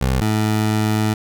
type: tone pair in turn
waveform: 20% pulse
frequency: 65 / 107.89 Hz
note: C2 / A2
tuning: -11 / -34 cents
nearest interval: major sixth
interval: 877 cents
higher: second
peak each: -11 dBFS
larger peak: neither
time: 0.01-0.21 / 0.21-1.14 s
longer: second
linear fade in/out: 5 ms
effects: none